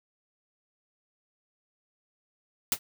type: noise with exponential decay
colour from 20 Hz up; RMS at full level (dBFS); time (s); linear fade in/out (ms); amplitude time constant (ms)
white; -20; 2.72-2.79; 1; 15
effects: none